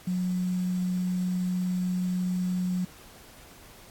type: tone with quantisation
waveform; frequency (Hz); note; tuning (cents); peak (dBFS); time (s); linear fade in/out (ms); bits
sine; 181.8; F#3; -30; -25; 0.07-2.85; 5; 8
effects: pink hiss -51 dBFS RMS until 3.9 s + AAC 64 kbps